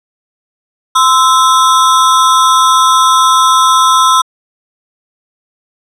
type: ring-modulated tone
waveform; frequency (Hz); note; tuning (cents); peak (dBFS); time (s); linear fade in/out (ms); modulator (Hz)
square; 1174.7; D6; 0; -3; 0.95-4.22; 10; 142
effects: low-pass 10000 Hz 12 dB/octave